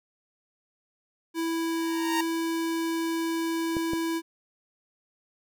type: tone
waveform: square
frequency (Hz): 329.6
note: E4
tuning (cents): 0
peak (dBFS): -27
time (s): 1.34-4.22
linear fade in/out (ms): 50
type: tone with exponential growth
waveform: sawtooth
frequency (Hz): 928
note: A#5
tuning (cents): -8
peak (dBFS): -20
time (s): 1.61-2.21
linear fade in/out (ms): 5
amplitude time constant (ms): 130
type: clicks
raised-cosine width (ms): 2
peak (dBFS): -19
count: 2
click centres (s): 3.768 / 3.934
effects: none